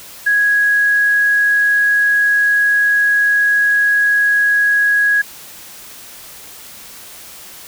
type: tone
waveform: sine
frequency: 1661.2 Hz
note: G#6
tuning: in tune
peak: -10 dBFS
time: 0.26-5.22 s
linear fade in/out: 10 ms
effects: white hiss -36 dBFS RMS until 7.67 s